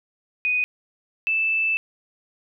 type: tone pair in turn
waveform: sine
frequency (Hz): 2489 / 2638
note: D#7 / E7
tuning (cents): 0 / +1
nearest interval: minor second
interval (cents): 101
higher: second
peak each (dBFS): -19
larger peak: neither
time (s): 0.45-0.64 / 1.27-1.77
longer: second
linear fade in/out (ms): 0
effects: none